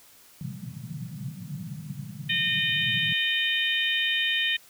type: band-pass noise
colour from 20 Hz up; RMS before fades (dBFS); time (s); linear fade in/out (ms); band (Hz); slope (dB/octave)
pink; -37; 0.41-3.13; 0; 120 to 190; 48
type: harmonic tone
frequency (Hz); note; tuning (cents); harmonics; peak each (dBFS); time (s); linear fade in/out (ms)
612; D#5; -29; 3 / 4 / 5 / 6; -28 / -29 / -27 / -30; 2.29-4.57; 10
effects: white hiss -54 dBFS RMS until 4.69 s